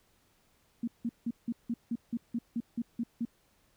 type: tone bursts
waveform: sine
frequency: 234.2 Hz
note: A#3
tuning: 8 cents sharp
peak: -29 dBFS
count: 12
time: 0.83-3.252 s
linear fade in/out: 5 ms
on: 46 ms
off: 170 ms
effects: pink hiss -69 dBFS RMS until 3.76 s